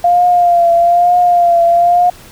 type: tone with vibrato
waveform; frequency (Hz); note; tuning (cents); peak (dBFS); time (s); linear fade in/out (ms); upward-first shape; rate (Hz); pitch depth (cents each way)
sine; 697; F5; -4; -6; 0.04-2.1; 5; triangle; 1.1; 45
effects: pink hiss -38 dBFS RMS until 2.31 s